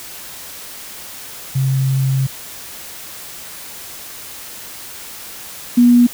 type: tone pair in turn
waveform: sine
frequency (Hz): 133.6 / 241.9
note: C3 / B3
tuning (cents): +36 / -36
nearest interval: minor seventh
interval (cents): 1028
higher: second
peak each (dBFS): -13 / -6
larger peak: second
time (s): 1.55-2.27 / 5.77-6.07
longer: first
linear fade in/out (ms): 10
effects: white hiss -33 dBFS RMS until 6.13 s